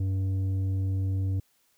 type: tone with tanh clipping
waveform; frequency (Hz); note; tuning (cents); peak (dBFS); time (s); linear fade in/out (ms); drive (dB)
sine; 95.7; G2; -41; -26; 0-1.4; 5; 7
effects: white hiss -68 dBFS RMS until 1.77 s

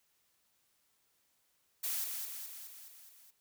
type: noise with echo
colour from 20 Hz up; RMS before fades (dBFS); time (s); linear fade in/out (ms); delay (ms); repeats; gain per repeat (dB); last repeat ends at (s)
blue; -36; 1.83-2.05; 10; 210; 6; -4; 3.31
effects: white hiss -75 dBFS RMS until 3.4 s

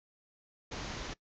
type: low-pass noise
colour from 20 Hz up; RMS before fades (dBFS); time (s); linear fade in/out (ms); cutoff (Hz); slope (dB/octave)
pink; -41; 0.71-1.14; 10; 6800; 96
effects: noise-tail reverb RT60 0.1 s tail -21 dB re dry

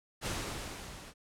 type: noise with level ramp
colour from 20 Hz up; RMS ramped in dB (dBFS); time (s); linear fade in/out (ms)
pink; -34 to -50; 0.21-1.14; 50
effects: low-pass 10000 Hz 12 dB/octave

